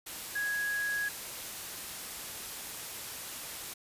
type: tone in noise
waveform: sine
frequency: 1661.2 Hz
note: G#6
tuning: in tune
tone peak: -30 dBFS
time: 0.35-1.09 s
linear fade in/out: 10 ms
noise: white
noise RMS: -41 dBFS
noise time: 0.06-3.74 s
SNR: +8 dB
effects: resampled to 32000 Hz